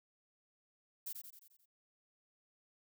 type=noise with echo; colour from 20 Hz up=violet; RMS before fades=-42 dBFS; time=1.06-1.13 s; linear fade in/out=10 ms; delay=88 ms; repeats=6; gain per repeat=-5 dB; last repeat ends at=1.658 s; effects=none